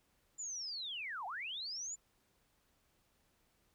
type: linear two-way sweep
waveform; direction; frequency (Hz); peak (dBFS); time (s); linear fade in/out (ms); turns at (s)
sine; down then up; 7210 to 698.5 to 7210; -40; 0.38-1.96; 20; 1.26
effects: pink hiss -75 dBFS RMS until 3.74 s